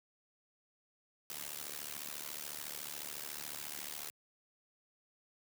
white noise with amplitude modulation, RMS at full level -40 dBFS, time 1.3-4.1 s, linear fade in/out 0 ms, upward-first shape sine, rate 74 Hz, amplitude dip 95%, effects high-pass 100 Hz 12 dB/octave

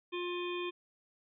harmonic tone, 353.5 Hz, F4, 21 cents sharp, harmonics 1 / 3 / 5 / 7 / 9 / 10, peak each -36 / -43 / -53 / -43 / -47 / -49 dBFS, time 0.12-0.71 s, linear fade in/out 20 ms, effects none

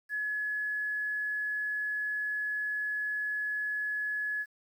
sine tone with quantisation, 1698 Hz, G#6, 38 cents sharp, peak -30 dBFS, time 0.09-4.46 s, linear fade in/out 50 ms, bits 10, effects none

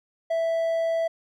triangle tone, 659.3 Hz, E5, in tune, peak -20 dBFS, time 0.3-1.08 s, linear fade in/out 10 ms, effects none

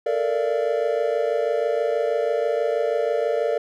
triangle chord, Bb major seventh, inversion third, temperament equal with one note detuned, 440 / 466.2 / 587.3 / 681.7 Hz, A4 / Bb4 / D5 / F5, 0 / 0 / 0 / -42 cents, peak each -25 / -22 / -22 / -27 dBFS, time 0.06-3.58 s, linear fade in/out 5 ms, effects none

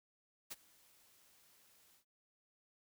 white noise with ADSR envelope, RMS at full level -44 dBFS, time 0.5-2.05 s, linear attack 19 ms, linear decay 28 ms, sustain -24 dB, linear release 97 ms, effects none

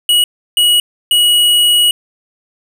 square tone bursts at uneven times, 2912 Hz, F#7, 28 cents flat, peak -8 dBFS, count 3, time 0.09-0.24 / 0.57-0.8 / 1.11-1.91 s, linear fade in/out 2 ms, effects none

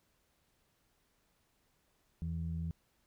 sine tone pair together, 82.41 / 164.82 Hz, E2 / E3, 0 / 0 cents, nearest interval octave, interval 1200 cents, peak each -37 / -37 dBFS, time 2.22-2.71 s, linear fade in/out 0 ms, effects tanh soft clip ceiling -28 dBFS + pink hiss -75 dBFS RMS until 3.06 s

